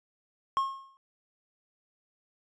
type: tone with exponential decay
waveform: triangle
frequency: 1080 Hz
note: C#6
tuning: 45 cents flat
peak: -20 dBFS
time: 0.57-0.97 s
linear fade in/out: 0 ms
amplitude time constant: 86 ms
effects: resampled to 22050 Hz